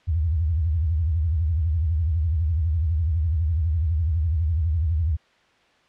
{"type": "tone with vibrato", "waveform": "sine", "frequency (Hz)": 80.3, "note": "E2", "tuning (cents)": -45, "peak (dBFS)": -19, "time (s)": [0.07, 5.17], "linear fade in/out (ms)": 20, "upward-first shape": "sine", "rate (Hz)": 12, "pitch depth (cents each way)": 180, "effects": ["white hiss -59 dBFS RMS until 5.88 s", "low-pass 3000 Hz 12 dB/octave"]}